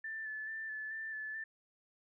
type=tone with vibrato; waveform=sine; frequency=1755 Hz; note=A6; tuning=5 cents flat; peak=-39 dBFS; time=0.04-1.44 s; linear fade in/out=5 ms; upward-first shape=square; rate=2.3 Hz; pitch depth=20 cents each way; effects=none